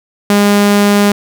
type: tone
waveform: sawtooth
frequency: 204 Hz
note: G#3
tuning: 31 cents flat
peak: -3 dBFS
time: 0.3-1.12 s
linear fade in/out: 2 ms
effects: none